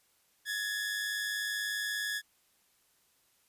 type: tone pair together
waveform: sawtooth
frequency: 1682.9 / 1783 Hz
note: G#6 / A6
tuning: +22 / +22 cents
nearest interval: minor second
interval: 100 cents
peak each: -30 / -35 dBFS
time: 0.45-2.22 s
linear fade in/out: 50 ms
effects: white hiss -70 dBFS RMS until 3.48 s + resampled to 32000 Hz